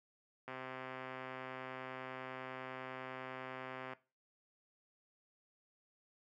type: click train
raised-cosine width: 0.5 ms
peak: -30 dBFS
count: 450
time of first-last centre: 0.48-3.934 s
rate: 130 Hz
effects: noise-tail reverb RT60 0.3 s tail -18 dB re dry + high-pass 150 Hz 12 dB/octave